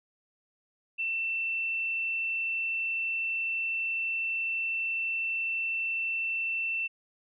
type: tone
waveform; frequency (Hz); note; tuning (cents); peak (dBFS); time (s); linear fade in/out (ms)
sine; 2682; E7; +29; -28; 0.98-6.88; 20
effects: none